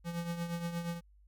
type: tone with tremolo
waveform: square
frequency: 170.5 Hz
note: F3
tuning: 41 cents flat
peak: -33 dBFS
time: 0.04-1.01 s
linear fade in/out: 50 ms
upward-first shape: triangle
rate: 8.5 Hz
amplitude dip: 65%
effects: added 50 Hz sine -59 dBFS peak until 1.27 s